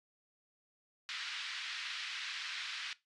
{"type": "band-pass noise", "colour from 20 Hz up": "white", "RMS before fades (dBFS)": -42, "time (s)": [1.09, 2.93], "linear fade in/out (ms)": 0, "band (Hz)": [1400, 4200], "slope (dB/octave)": 24, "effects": ["noise-tail reverb RT60 0.2 s tail -18 dB re dry", "resampled to 24000 Hz"]}